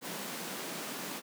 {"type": "high-pass noise", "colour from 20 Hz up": "pink", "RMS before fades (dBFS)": -40, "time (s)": [0.01, 1.22], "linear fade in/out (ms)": 50, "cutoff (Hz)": 160, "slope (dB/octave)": 48, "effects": []}